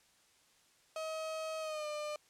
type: tone with pitch glide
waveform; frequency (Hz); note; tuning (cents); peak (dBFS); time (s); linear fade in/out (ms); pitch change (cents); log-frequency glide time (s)
35% pulse; 635 to 600.4; D#5 to D5; +35 to +38; -36; 0.96-2.16; 2; -97; 1.6-1.87
effects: white hiss -68 dBFS RMS until 2.29 s + low-pass 9000 Hz 12 dB/octave